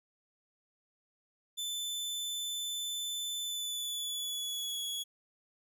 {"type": "tone with pitch glide", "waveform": "sawtooth", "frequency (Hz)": [3520, 3357], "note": ["A7", "G#7"], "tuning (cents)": [0, 18], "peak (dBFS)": -32, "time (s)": [1.57, 5.04], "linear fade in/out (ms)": 20, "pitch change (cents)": -82, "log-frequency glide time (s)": [3.42, 4.82], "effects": []}